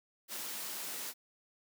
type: high-pass noise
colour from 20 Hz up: white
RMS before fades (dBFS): -41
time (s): 0.28-1.14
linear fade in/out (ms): 50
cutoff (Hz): 170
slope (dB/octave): 24
effects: none